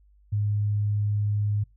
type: tone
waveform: sine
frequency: 103.83 Hz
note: G#2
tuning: in tune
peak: -22 dBFS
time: 0.32-1.64 s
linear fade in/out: 10 ms
effects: noise-tail reverb RT60 0.2 s tail -26 dB re dry + added 50 Hz sine -55 dBFS peak until 1.76 s